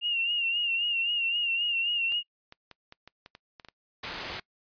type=tone with vibrato; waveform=sine; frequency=2794 Hz; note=F7; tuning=in tune; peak=-25 dBFS; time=0.01-2.23 s; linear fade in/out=50 ms; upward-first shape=sine; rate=3.8 Hz; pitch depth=56 cents each way
type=clicks; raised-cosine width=0.2 ms; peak=-28 dBFS; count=10; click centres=2.122 / 2.524 / 2.713 / 2.924 / 3.076 / 3.261 / 3.351 / 3.598 / 3.648 / 3.686 s
type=low-pass noise; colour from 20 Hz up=white; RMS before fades=-38 dBFS; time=4.03-4.4 s; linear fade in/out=5 ms; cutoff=3700 Hz; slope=12 dB/octave
effects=noise-tail reverb RT60 0.1 s tail -23 dB re dry + resampled to 11025 Hz